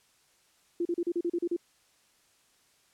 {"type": "tone bursts", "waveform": "sine", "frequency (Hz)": 344.6, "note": "F4", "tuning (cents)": -23, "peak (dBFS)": -26, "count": 9, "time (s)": [0.8, 1.565], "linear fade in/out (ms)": 5, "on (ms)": 53, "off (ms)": 36, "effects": ["white hiss -66 dBFS RMS until 2.93 s", "low-pass 10000 Hz 12 dB/octave"]}